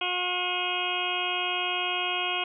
harmonic tone, 360 Hz, F#4, 47 cents flat, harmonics 1 / 2 / 3 / 4 / 6 / 7 / 8 / 9, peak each -37 / -34 / -35 / -38 / -37 / -32 / -32 / -34 dBFS, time 0.01-2.44 s, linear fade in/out 5 ms, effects none

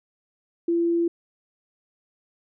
sine tone, 339.3 Hz, F4, 50 cents flat, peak -19 dBFS, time 0.68-1.08 s, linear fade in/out 5 ms, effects none

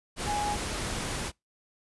sine tone in noise, 829 Hz, G#5, 3 cents flat, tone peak -28 dBFS, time 0.25-0.57 s, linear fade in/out 50 ms, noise pink, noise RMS -33 dBFS, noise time 0.16-1.32 s, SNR +2 dB, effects noise-tail reverb RT60 0.2 s tail -26 dB re dry + resampled to 24000 Hz

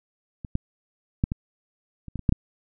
clicks, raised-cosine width 5 ms, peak -22 / -11 / -8 / -14 / -26 / -17 / -24 / -6 / -7 dBFS, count 9, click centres 0.448 / 0.554 / 1.239 / 1.319 / 2.083 / 2.157 / 2.193 / 2.292 / 2.324 s, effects none

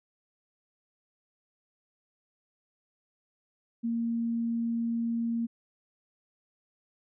sine tone, 231.8 Hz, A#3, 10 cents flat, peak -27 dBFS, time 3.83-5.47 s, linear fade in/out 20 ms, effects none

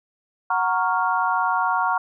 sine chord, Gb major seventh, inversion none, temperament equal, 740 / 932.3 / 1108.7 / 1396.9 Hz, Gb5 / Bb5 / Db6 / F6, 0 / 0 / 0 / 0 cents, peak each -25 / -23 / -24 / -25 dBFS, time 0.5-1.98 s, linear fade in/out 5 ms, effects none

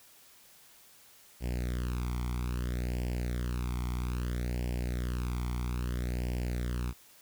sawtooth tone with flanger, 60.9 Hz, B1, 24 cents flat, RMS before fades -33 dBFS, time 1.4-6.94 s, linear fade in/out 50 ms, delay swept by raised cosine 0.39 to 0.9 ms, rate 0.61 Hz, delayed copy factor +0.9, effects white hiss -58 dBFS RMS until 7.21 s

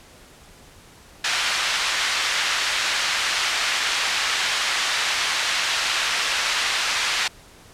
pink band-pass noise, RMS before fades -23 dBFS, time 1.24-7.28 s, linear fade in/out 5 ms, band 1500 to 5200 Hz, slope 12 dB/octave, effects pink hiss -48 dBFS RMS until 7.73 s + low-pass 11000 Hz 12 dB/octave

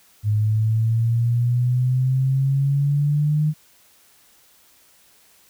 sine exponential sweep, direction up, 104.7 to 154 Hz, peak -16 dBFS, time 0.23-3.54 s, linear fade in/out 50 ms, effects white hiss -55 dBFS RMS until 5.49 s

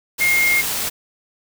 sine tone in noise, 2134 Hz, C7, 34 cents sharp, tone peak -14 dBFS, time 0.2-0.62 s, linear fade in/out 20 ms, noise white, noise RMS -23 dBFS, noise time 0.18-0.9 s, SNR +6 dB, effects none

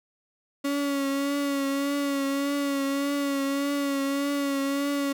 35% pulse tone with vibrato, 279.7 Hz, C#4, 16 cents sharp, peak -23 dBFS, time 0.64-5.13 s, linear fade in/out 10 ms, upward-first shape triangle, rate 1.7 Hz, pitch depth 36 cents each way, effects none

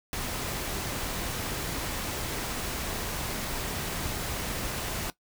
pink noise, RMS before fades -33 dBFS, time 0.13-5.1 s, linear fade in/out 0 ms, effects noise-tail reverb RT60 0.1 s tail -17 dB re dry

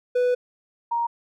triangle / sine tone pair in turn, 494.9 / 937.8 Hz, B4 / A#5, +4 / +10 cents, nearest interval major seventh, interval 1106 cents, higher second, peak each -16 / -21 dBFS, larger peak first, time 0.15-0.35 / 0.91-1.07 s, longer first, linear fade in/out 10 ms, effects none

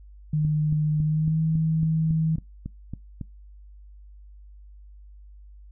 sine tone with pitch glide, 152.3 to 159.6 Hz, D#3 to D#3, -37 to +44 cents, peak -20 dBFS, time 0.33-2.36 s, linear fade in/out 5 ms, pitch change +81 cents, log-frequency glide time 1-1.4 s
click train, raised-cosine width 5 ms, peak -20 dBFS, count 11, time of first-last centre 0.45-3.212 s, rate 3.62 Hz
effects noise-tail reverb RT60 0.2 s tail -23 dB re dry + added 50 Hz sine -44 dBFS peak until 5.71 s

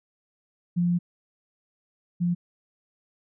sine tone pair in turn, 174.61 / 174.61 Hz, F3 / F3, 0 / 0 cents, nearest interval unison, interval 0 cents, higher neither, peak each -20 / -21 dBFS, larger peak first, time 0.76-0.99 / 2.2-2.35 s, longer first, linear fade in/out 20 ms, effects none

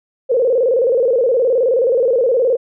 sine tone with vibrato, 493.9 Hz, B4, in tune, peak -11 dBFS, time 0.29-2.57 s, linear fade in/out 20 ms, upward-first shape square, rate 19 Hz, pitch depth 110 cents each way, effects none

